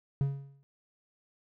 triangle tone with exponential decay, 138.59 Hz, C#3, in tune, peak -21 dBFS, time 0.21-0.63 s, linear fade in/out 0 ms, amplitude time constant 90 ms, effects none

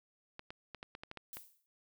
clicks, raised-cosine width 0.3 ms, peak -29 dBFS, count 9, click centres 0.394 / 0.505 / 0.747 / 0.829 / 0.951 / 1.035 / 1.114 / 1.173 / 1.37 s
violet noise with exponential decay, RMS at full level -45 dBFS, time 1.33-1.66 s, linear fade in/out 0 ms, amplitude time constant 70 ms
effects none

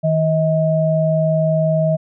sine tone pair together, 158.8 / 635.8 Hz, D#3 / D#5, +36 / +37 cents, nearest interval 2 octaves, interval 2401 cents, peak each -16 dBFS, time 0.03-1.97 s, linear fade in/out 20 ms, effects none

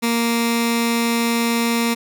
15% pulse tone with notch filter, 233.1 Hz, A#3, in tune, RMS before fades -19 dBFS, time 0.02-1.95 s, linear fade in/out 20 ms, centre 620 Hz, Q 0.81, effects none

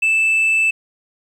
sine tone, 2637 Hz, E7, in tune, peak -10 dBFS, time 0.02-0.71 s, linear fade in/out 10 ms, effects tanh soft clip ceiling -12 dBFS + 8-bit

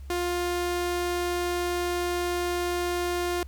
sawtooth tone, 352.3 Hz, F4, 15 cents sharp, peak -22 dBFS, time 0.1-3.43 s, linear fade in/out 2 ms, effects added 68 Hz sine -38 dBFS peak until 3.47 s + pink hiss -60 dBFS RMS until 3.47 s

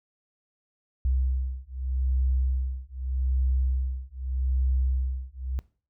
sine beating tone pair, 64.2 / 65.02 Hz, C2 / C2, -32 / -10 cents, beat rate 0.82 Hz, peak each -27 dBFS, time 1.05-5.59 s, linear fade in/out 0 ms, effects noise-tail reverb RT60 0.4 s tail -20 dB re dry

